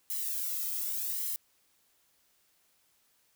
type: noise with flanger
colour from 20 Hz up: violet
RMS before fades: -34 dBFS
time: 0.1-1.36 s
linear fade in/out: 0 ms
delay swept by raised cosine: 0.97 to 1.58 ms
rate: 0.87 Hz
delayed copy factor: +0.8
effects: white hiss -70 dBFS RMS until 3.35 s